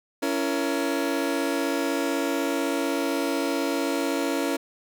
30% pulse chord, A# diminished, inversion first, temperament just, 279.7 / 335.6 / 466.2 Hz, C#4 / E4 / A#4, +16 / +31 / 0 cents, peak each -24 / -26 / -28 dBFS, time 0.22-4.57 s, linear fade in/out 10 ms, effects none

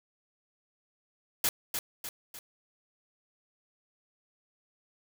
white noise with echo, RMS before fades -27 dBFS, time 1.44-1.49 s, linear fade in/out 2 ms, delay 300 ms, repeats 3, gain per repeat -6 dB, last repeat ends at 2.39 s, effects none

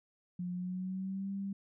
sine tone with pitch glide, 178.4 to 196.81 Hz, F3 to G3, +37 to +7 cents, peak -35 dBFS, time 0.39-1.53 s, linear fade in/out 5 ms, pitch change +170 cents, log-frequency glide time 0.52-1.31 s, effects none

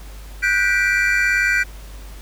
triangle chord, G major seventh, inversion third, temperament just, 1470 / 1568 / 1960 / 2352 Hz, F#6 / G6 / B6 / D7, -12 / 0 / -14 / +2 cents, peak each -19 dBFS, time 0.42-1.64 s, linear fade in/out 20 ms, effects added 50 Hz sine -34 dBFS peak until 2.21 s + pink hiss -44 dBFS RMS until 2.21 s

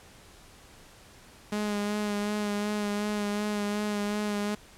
sawtooth tone with vibrato, 207.5 Hz, G#3, 1 cent flat, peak -24 dBFS, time 1.52-4.55 s, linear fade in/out 5 ms, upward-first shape sine, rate 2.7 Hz, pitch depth 23 cents each way, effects pink hiss -53 dBFS RMS until 4.77 s + low-pass 11000 Hz 12 dB/octave

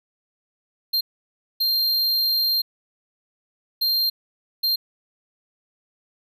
square tone bursts at uneven times, 4186 Hz, C8, in tune, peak -19 dBFS, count 4, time 0.93-1.01 / 1.6-2.62 / 3.81-4.1 / 4.63-4.76 s, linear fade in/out 10 ms, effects none

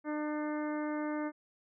harmonic tone with a mistuned harmonic, 301.2 Hz, D4, 44 cents sharp, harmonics 1 / 2 / 3 / 4 / 5 / 6 / 7, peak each -34 / -40 / -44 / -46 / -48 / -50 / -51 dBFS, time 0.04-1.32 s, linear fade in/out 50 ms, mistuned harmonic 6, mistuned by -25 cents, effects none

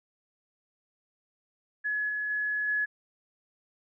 sine tone with level steps, 1696 Hz, G#6, 36 cents sharp, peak -27 / -29 / -27 / -25 dBFS, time 1.84-2.86 s, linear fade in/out 20 ms, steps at 2.09 / 2.3 / 2.68 s, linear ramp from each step 2 ms, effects none

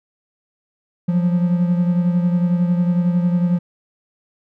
triangle beating tone pair, 174.61 / 185.61 Hz, F3 / F#3, 0 / +6 cents, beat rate 11 Hz, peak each -13 / -21 dBFS, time 1.08-3.59 s, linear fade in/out 10 ms, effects none

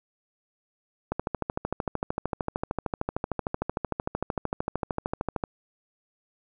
click train, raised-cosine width 1 ms, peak -13 dBFS, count 58, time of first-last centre 1.12-5.438 s, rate 13.2 Hz, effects none

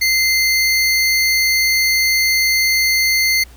square tone pair together, 2078 / 4393 Hz, C7 / C#8, -12 / -16 cents, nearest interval octave + minor second, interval 1296 cents, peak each -15 / -18 dBFS, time 0.01-3.44 s, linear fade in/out 10 ms, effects added 60 Hz sine -38 dBFS peak until 3.56 s + pink hiss -47 dBFS RMS until 3.56 s

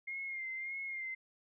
sine tone with vibrato, 2122 Hz, C7, 24 cents sharp, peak -38 dBFS, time 0.07-1.15 s, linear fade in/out 10 ms, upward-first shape sine, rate 1.7 Hz, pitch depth 43 cents each way, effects none

